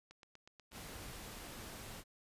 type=click train; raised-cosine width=0.2 ms; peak=-39 dBFS; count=8; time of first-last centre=0.11-0.963 s; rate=8.21 Hz
type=noise; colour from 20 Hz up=pink; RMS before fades=-49 dBFS; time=0.71-2.04 s; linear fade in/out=50 ms
effects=resampled to 32000 Hz